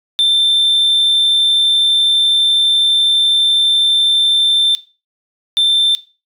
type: tone pair in turn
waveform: sine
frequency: 3564 / 3564 Hz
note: A7 / A7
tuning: +22 / +22 cents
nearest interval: unison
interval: 0 cents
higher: neither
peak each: -7 dBFS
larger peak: neither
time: 0.19-4.75 / 5.57-5.95 s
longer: first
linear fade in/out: 0 ms
effects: noise-tail reverb RT60 0.3 s tail -17 dB re dry + tanh soft clip ceiling -8 dBFS